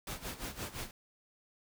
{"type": "noise with tremolo", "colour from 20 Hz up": "pink", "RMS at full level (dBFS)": -39, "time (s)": [0.07, 0.91], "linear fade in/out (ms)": 2, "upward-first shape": "sine", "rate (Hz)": 5.8, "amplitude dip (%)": 80, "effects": []}